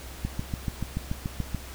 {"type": "click train", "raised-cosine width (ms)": 5, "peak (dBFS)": -16, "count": 10, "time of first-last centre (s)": [0.25, 1.547], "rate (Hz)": 6.94, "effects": ["added 65 Hz sine -41 dBFS peak until 1.74 s", "pink hiss -44 dBFS RMS until 1.74 s"]}